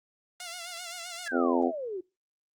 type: tone with vibrato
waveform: 5% pulse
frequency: 698.5 Hz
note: F5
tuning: in tune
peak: -26 dBFS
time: 0.4-1.28 s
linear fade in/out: 2 ms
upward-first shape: sine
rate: 7.7 Hz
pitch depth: 71 cents each way
type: exponential sweep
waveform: sine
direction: down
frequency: 1758 to 349.2 Hz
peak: -32 dBFS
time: 1.26-2.01 s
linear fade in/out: 10 ms
type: harmonic tone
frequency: 85.9 Hz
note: F2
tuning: 28 cents flat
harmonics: 3 / 4 / 5 / 6 / 7 / 8 / 9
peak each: -27 / -29 / -31 / -33 / -34 / -35 / -36 dBFS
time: 1.31-1.72 s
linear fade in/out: 50 ms
effects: noise-tail reverb RT60 0.2 s tail -20 dB re dry + Opus 32 kbps